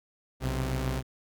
sawtooth tone pair together, 61.74 / 130.82 Hz, B1 / C3, 0 / 0 cents, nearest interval octave + minor second, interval 1300 cents, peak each -27 dBFS, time 0.4-1.03 s, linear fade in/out 50 ms, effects Opus 48 kbps

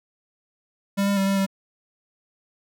square tone with pitch steps, 198.4 / 200.4 / 194.3 / 196.5 / 194.2 Hz, G3 / G3 / G3 / G3 / G3, +21 / +38 / -15 / +4 / -16 cents, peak -20 dBFS, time 0.97-1.465 s, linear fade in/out 20 ms, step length 99 ms, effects none

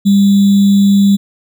sine tone with sample-and-hold, 199.5 Hz, G3, 31 cents sharp, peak -5 dBFS, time 0.05-1.17 s, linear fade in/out 20 ms, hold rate 3675 Hz, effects none

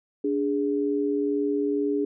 sine tone pair together, 290 / 412.1 Hz, D4 / G#4, -22 / -13 cents, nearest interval tritone, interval 609 cents, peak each -25 dBFS, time 0.24-2.05 s, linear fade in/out 5 ms, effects none

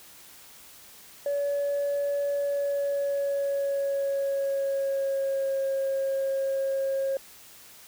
sine tone with pitch glide, 569 to 541.4 Hz, C#5 to C#5, +45 to -41 cents, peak -23 dBFS, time 1.26-7.17 s, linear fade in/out 2 ms, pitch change -86 cents, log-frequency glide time 2.3-5.64 s, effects tanh soft clip ceiling -22 dBFS + white hiss -50 dBFS RMS until 7.87 s

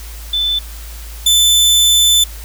sine / sawtooth tone pair in turn, 3520 / 3520 Hz, A7 / A7, 0 / 0 cents, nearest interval unison, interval 0 cents, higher neither, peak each -13 / -5 dBFS, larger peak second, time 0.33-0.59 / 1.26-2.24 s, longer second, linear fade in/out 5 ms, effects added 55 Hz sine -28 dBFS peak until 2.44 s + white hiss -36 dBFS RMS until 2.44 s

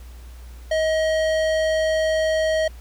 sine tone with tanh clipping, 633 Hz, D#5, 30 cents sharp, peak -20 dBFS, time 0.71-2.68 s, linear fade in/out 5 ms, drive 17 dB, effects added 60 Hz sine -37 dBFS peak until 2.8 s + pink hiss -51 dBFS RMS until 2.8 s

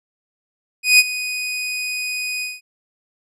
sawtooth tone with ADSR envelope, 2489 Hz, D#7, in tune, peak -3 dBFS, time 0.83-2.61 s, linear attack 160 ms, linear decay 37 ms, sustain -16 dB, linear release 190 ms, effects low-pass 12000 Hz 12 dB/octave

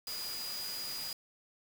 sine tone in noise, 4900 Hz, D#8, 27 cents flat, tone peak -39 dBFS, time 0.07-1.13 s, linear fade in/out 2 ms, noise white, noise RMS -43 dBFS, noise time 0.07-1.13 s, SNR +1 dB, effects none

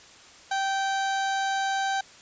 30% pulse tone, 779 Hz, G5, 11 cents flat, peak -22 dBFS, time 0.51-2.01 s, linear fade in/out 5 ms, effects white hiss -50 dBFS RMS until 2.21 s + resampled to 16000 Hz

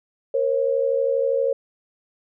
sine tone pair together, 469.2 / 541.7 Hz, A#4 / C#5, +11 / -40 cents, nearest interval major second, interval 249 cents, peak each -22 / -20 dBFS, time 0.34-1.53 s, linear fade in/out 5 ms, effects none

